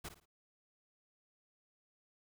pink noise with echo, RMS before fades -44 dBFS, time 0.04-0.09 s, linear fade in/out 10 ms, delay 56 ms, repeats 3, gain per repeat -10 dB, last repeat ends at 0.258 s, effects none

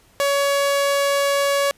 sawtooth tone, 562 Hz, C#5, 24 cents sharp, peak -13 dBFS, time 0.2-1.71 s, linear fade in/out 0 ms, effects pink hiss -55 dBFS RMS until 1.77 s + resampled to 32000 Hz

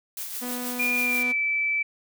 blue noise with tremolo, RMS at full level -32 dBFS, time 0.17-1.23 s, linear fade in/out 2 ms, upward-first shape triangle, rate 6.3 Hz, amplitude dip 50%
sawtooth tone, 246.9 Hz, B3, in tune, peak -27 dBFS, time 0.41-1.33 s, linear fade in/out 20 ms
sine tone with pitch glide, 2410 to 2316 Hz, D7 to D7, +44 to -25 cents, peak -22 dBFS, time 0.79-1.83 s, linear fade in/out 10 ms, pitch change -69 cents, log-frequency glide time 0.99-1.34 s
effects none

